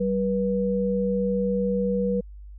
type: tone pair together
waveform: sine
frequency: 192.77 / 485.2 Hz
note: G3 / B4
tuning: -29 / -31 cents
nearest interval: octave + major third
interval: 1598 cents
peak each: -24 dBFS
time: 0-2.21 s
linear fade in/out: 10 ms
effects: added 50 Hz sine -39 dBFS peak until 2.58 s